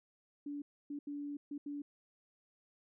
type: tone bursts at uneven times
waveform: sine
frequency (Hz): 288.6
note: D4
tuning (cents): -30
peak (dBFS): -39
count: 5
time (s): 0.46-0.62 / 0.9-0.99 / 1.07-1.37 / 1.51-1.58 / 1.66-1.82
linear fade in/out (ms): 5
effects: none